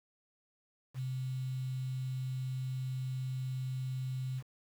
sine tone with quantisation, 129.8 Hz, C3, 13 cents flat, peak -34 dBFS, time 0.94-4.43 s, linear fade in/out 50 ms, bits 9, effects none

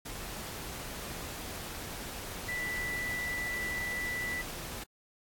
sine tone in noise, 1975.5 Hz, B6, in tune, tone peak -33 dBFS, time 2.48-4.42 s, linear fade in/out 10 ms, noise pink, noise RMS -41 dBFS, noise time 0.05-4.84 s, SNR +5 dB, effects AAC 64 kbps

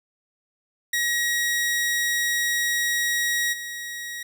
sawtooth tone with level steps, 1900 Hz, A#6, 33 cents sharp, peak -18 / -28 dBFS, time 0.93-4.23 s, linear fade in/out 5 ms, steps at 3.52 s, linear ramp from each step 20 ms, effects none

